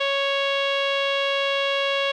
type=tone with low-pass filter; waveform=sawtooth; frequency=554 Hz; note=C#5; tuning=1 cent flat; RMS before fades=-23 dBFS; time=0-2.12 s; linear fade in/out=10 ms; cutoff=3200 Hz; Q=4; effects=none